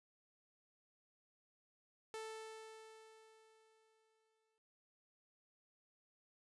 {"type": "tone with exponential decay", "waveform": "sawtooth", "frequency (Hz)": 440.8, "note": "A4", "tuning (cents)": 3, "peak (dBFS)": -40, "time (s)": [2.14, 4.58], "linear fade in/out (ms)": 0, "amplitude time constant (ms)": 530, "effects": ["noise-tail reverb RT60 0.6 s tail -24 dB re dry", "resampled to 24000 Hz"]}